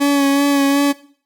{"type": "tone with vibrato", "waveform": "40% pulse", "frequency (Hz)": 280.8, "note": "C#4", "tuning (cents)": 22, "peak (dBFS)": -11, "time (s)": [0, 0.93], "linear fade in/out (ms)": 20, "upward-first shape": "sine", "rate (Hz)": 2.7, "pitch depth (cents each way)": 23, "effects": ["noise-tail reverb RT60 0.5 s tail -18 dB re dry", "Opus 48 kbps"]}